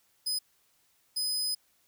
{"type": "tone bursts at uneven times", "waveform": "sawtooth", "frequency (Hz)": 5020, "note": "D#8", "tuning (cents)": 15, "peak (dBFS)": -26, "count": 2, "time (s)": [[0.26, 0.39], [1.16, 1.55]], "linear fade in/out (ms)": 10, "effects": ["white hiss -69 dBFS RMS until 1.87 s"]}